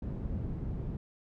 white low-pass noise, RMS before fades -36 dBFS, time 0.02-0.97 s, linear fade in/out 5 ms, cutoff 140 Hz, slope 12 dB/octave, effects none

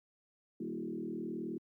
sine tone with frequency modulation, 279.3 Hz, C#4, 13 cents sharp, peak -36 dBFS, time 0.6-1.58 s, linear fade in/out 5 ms, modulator 39.3 Hz, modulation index 2.5, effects high-pass 150 Hz 12 dB/octave + 13-bit

